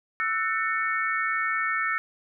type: chord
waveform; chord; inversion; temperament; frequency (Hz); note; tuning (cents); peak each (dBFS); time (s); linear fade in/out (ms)
sine; F# minor seventh; third; equal with one note detuned; 1318.5 / 1480 / 1798 / 2217; E6 / F#6 / A6 / C#7; 0 / 0 / +37 / 0; -28 / -34 / -28 / -30; 0.2-1.98; 0
effects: none